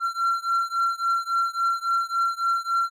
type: beating tone pair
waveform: triangle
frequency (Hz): 1363 / 1366.6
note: F6 / F6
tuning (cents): -43 / -38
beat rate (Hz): 3.6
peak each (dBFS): -22 / -23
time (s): 0-2.9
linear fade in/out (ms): 50
effects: MP3 96 kbps